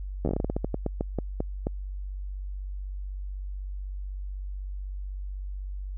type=slowing click train; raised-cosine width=2 ms; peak=-14 dBFS; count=18; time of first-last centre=0.25-1.669 s; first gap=11 ms; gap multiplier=1.22; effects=added 48 Hz sine -32 dBFS peak until 5.97 s